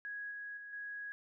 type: tone with level steps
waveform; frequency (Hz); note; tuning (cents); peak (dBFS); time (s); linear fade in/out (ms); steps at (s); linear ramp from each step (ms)
sine; 1661; G#6; 0; -40 / -42 / -46 / -41; 0.05-1.12; 0; 0.31 / 0.57 / 0.73; 2
effects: none